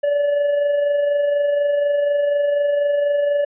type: tone with amplitude modulation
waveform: triangle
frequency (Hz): 577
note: D5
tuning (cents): -31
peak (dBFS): -12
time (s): 0.03-3.45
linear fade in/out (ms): 10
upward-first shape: sine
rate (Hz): 24.1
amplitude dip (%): 35
effects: resampled to 8000 Hz